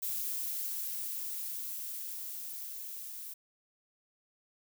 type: noise with level ramp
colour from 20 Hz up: violet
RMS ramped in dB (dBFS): -35 to -44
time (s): 0.02-3.34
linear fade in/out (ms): 10
effects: none